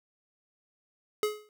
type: tone with exponential decay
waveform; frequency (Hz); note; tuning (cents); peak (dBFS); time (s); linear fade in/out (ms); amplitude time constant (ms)
square; 422.8; G#4; +31; -23; 1.23-1.49; 1; 56
effects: none